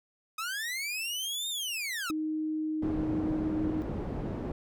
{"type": "linear two-way sweep", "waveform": "sawtooth", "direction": "up then down", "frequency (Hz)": [1244.5, 3700, 1244.5], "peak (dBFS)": -29, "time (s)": [0.38, 2.11], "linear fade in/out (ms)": 5, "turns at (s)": 1.49}
{"type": "tone", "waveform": "sine", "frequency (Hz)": 311.1, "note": "D#4", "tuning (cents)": 0, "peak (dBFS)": -29, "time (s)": [2.1, 3.82], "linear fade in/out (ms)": 0}
{"type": "low-pass noise", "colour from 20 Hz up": "white", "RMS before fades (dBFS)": -35, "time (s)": [2.82, 4.52], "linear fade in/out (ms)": 5, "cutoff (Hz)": 330, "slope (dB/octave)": 12}
{"effects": []}